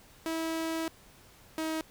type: tone pair in turn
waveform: sawtooth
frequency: 324.8 / 317.9 Hz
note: E4 / D#4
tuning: -26 / +37 cents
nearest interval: unison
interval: 37 cents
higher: first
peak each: -27 dBFS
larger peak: neither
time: 0.26-0.88 / 1.58-1.81 s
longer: first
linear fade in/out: 0 ms
effects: pink hiss -57 dBFS RMS until 1.9 s